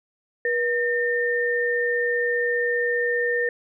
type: tone pair together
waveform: sine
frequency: 481.6 / 1815 Hz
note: B4 / A#6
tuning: -44 / -47 cents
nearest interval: octave + major seventh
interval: 2297 cents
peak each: -23 dBFS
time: 0.45-3.49 s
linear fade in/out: 2 ms
effects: none